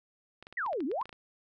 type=clicks; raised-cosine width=0.3 ms; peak=-31 dBFS; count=11; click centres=0.426 / 0.469 / 0.526 / 0.663 / 0.731 / 0.805 / 0.915 / 1.014 / 1.056 / 1.093 / 1.128 s
type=exponential two-way sweep; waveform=sine; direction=down then up; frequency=2038 to 245.3 to 1129 Hz; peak=-30 dBFS; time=0.57-1.03 s; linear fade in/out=5 ms; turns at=0.85 s
effects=none